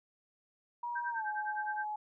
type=tone with pitch glide; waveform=sine; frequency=956 to 846.8 Hz; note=A#5 to G#5; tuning=+43 to +33 cents; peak=-35 dBFS; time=0.83-1.96 s; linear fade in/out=5 ms; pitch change=-210 cents; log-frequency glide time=1.1-1.26 s
type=tone with tremolo; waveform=sine; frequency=1568 Hz; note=G6; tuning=in tune; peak=-34 dBFS; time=0.95-1.86 s; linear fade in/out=10 ms; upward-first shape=sine; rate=9.7 Hz; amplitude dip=100%
effects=none